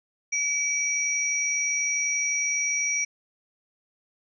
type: tone pair together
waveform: sine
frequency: 2295 / 5774 Hz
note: D7 / F#8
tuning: -40 / -43 cents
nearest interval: octave + major third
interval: 1597 cents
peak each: -26 dBFS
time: 0.32-3.05 s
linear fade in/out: 10 ms
effects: none